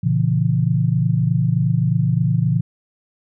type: chord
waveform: sine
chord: A# diminished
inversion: none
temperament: just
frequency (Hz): 116.54 / 139.85 / 167.82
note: A#2 / C#3 / E3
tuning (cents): 0 / +16 / +31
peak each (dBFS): -19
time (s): 0.03-2.61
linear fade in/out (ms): 10
effects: none